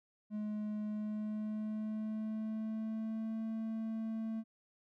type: tone with pitch glide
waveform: triangle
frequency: 211.5 to 222.4 Hz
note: G#3 to A3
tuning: +32 to +19 cents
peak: -34 dBFS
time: 0.3-4.44 s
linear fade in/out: 50 ms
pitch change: +87 cents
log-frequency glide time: 0.86-3.42 s
effects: none